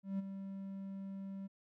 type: tone with ADSR envelope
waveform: triangle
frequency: 194.6 Hz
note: G3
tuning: 12 cents flat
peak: -31 dBFS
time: 0.03-1.48 s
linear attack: 160 ms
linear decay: 20 ms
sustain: -9 dB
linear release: 21 ms
effects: none